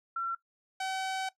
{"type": "tone pair in turn", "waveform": ["sine", "sawtooth"], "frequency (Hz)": [1357, 761.6], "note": ["E6", "F#5"], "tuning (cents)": [50, 50], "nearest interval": "minor seventh", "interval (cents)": 1000, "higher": "first", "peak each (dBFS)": [-30, -28], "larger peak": "second", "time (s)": [[0.16, 0.35], [0.8, 1.29]], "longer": "second", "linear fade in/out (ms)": 5, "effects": ["noise-tail reverb RT60 0.1 s tail -17 dB re dry", "low-pass 8000 Hz 12 dB/octave"]}